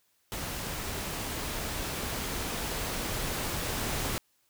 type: noise with level ramp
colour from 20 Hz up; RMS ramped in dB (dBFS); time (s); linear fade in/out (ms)
pink; -36 to -32; 0.32-4.18; 0
effects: white hiss -71 dBFS RMS until 4.49 s